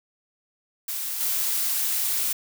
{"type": "noise with level steps", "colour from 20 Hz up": "blue", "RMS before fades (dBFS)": [-30, -25], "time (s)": [0.88, 2.33], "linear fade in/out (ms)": 5, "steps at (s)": 1.2, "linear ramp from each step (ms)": 10, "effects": []}